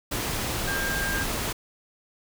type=tone in noise; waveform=sine; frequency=1600 Hz; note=G6; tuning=35 cents sharp; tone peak=-28 dBFS; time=0.67-1.24 s; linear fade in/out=10 ms; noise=pink; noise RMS=-29 dBFS; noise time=0.11-1.53 s; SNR=-2 dB; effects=none